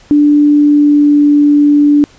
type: tone with pitch glide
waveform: sine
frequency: 293.7 to 291.8 Hz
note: D4 to D4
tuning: 0 to -11 cents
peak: -4 dBFS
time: 0.11-2.04 s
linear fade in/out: 0 ms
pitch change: -11 cents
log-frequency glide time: 0.49-1.24 s
effects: pink hiss -43 dBFS RMS until 2.18 s + resampled to 16000 Hz